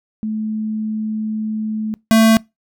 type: tone pair in turn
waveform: sine / square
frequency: 216.6 / 222.9 Hz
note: A3 / A3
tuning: -27 / +23 cents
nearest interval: unison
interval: 50 cents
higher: second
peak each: -19 / -9 dBFS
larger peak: second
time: 0.23-1.94 / 2.11-2.37 s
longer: first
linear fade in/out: 0 ms
effects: noise-tail reverb RT60 0.2 s tail -24 dB re dry